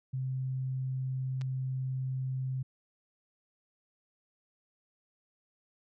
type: tone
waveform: sine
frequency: 130.7 Hz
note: C3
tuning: 1 cent flat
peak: -31 dBFS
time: 0.13-2.63 s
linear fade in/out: 10 ms
type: clicks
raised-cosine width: 0.2 ms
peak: -31 dBFS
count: 2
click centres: 1.412 / 1.417 s
effects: none